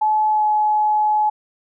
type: tone with pitch glide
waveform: sine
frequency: 858 to 849.6 Hz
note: A5 to G#5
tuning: -44 to +39 cents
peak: -14 dBFS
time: 0.01-1.3 s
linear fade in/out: 10 ms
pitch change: -17 cents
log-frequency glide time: 0.3-0.44 s
effects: none